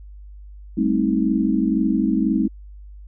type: chord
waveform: sine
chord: A half-diminished seventh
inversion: third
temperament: just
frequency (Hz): 198 / 220 / 264 / 316.8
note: G3 / A3 / C4 / Eb4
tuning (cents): +18 / 0 / +16 / +31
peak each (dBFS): -22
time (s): 0.77-2.48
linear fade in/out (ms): 10
effects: added 50 Hz sine -37 dBFS peak until 3.07 s